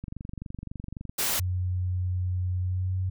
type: click train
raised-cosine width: 5 ms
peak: -24 dBFS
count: 26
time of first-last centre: 0.04-1.095 s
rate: 23.7 Hz
type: noise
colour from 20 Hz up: white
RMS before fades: -27 dBFS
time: 1.18-1.4 s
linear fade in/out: 10 ms
type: tone with pitch glide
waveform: sine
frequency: 91 to 93.13 Hz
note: F#2 to F#2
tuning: -28 to +12 cents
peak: -25 dBFS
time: 1.39-3.1 s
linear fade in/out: 10 ms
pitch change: +40 cents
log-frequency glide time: 2.6-2.95 s
effects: none